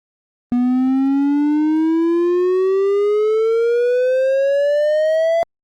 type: exponential sweep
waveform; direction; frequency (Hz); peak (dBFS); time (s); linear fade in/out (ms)
triangle; up; 242.3 to 676; -11; 0.52-5.43; 0
effects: Opus 24 kbps